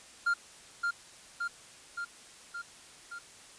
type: tone with echo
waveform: triangle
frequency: 1397 Hz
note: F6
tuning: in tune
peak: -23 dBFS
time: 0.26-0.34 s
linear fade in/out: 10 ms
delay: 570 ms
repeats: 5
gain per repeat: -3 dB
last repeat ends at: 3.19 s
effects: white hiss -53 dBFS RMS until 3.58 s + resampled to 22050 Hz